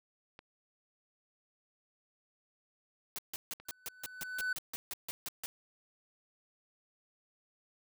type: clicks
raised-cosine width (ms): 0.3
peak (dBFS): -33 / -34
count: 2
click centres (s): 0.391 / 3.6
type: noise bursts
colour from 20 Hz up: white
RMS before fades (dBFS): -40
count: 14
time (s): 3.16-5.46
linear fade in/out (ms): 0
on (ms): 25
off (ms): 150
type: tone with exponential growth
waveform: triangle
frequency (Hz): 1500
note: F#6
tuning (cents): +23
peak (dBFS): -28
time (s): 3.65-4.53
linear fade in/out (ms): 5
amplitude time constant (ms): 190
effects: none